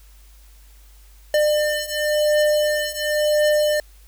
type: beating tone pair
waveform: square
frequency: 600 / 600.94 Hz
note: D5 / D5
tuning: +37 / +40 cents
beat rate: 0.94 Hz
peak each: -22 / -20 dBFS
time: 1.34-3.8 s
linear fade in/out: 2 ms
effects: added 50 Hz sine -45 dBFS peak until 4.07 s + white hiss -55 dBFS RMS until 4.07 s